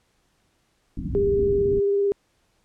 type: low-pass noise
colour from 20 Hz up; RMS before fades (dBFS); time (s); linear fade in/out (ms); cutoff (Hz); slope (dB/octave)
pink; -29; 0.97-1.8; 5; 310; 96
type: tone with vibrato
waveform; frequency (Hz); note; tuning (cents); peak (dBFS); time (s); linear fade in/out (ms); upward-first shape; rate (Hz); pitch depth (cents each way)
sine; 401; G4; +39; -18; 1.15-2.12; 0; sine; 18; 15
effects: pink hiss -67 dBFS RMS until 2.64 s + low-pass 10000 Hz 12 dB/octave